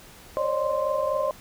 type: tone cluster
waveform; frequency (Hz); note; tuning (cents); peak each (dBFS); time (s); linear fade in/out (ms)
sine; 537 / 561 / 605 / 1045; C5 / C#5 / D#5 / C6; +45 / +21 / -49 / -2; -28 / -31 / -26 / -29; 0.37-1.31; 0
effects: pink hiss -48 dBFS RMS until 1.4 s